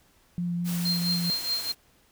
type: tone with vibrato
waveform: sine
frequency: 174.2 Hz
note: F3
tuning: 4 cents flat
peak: -26 dBFS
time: 0.38-1.3 s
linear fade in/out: 0 ms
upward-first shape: triangle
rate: 4.4 Hz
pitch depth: 16 cents each way
type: noise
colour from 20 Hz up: white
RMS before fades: -37 dBFS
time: 0.64-1.75 s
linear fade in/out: 50 ms
type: tone with tremolo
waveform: sine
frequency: 4186 Hz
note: C8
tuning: in tune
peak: -23 dBFS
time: 0.85-1.72 s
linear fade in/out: 5 ms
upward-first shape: triangle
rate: 4.8 Hz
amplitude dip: 85%
effects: pink hiss -62 dBFS RMS until 2.11 s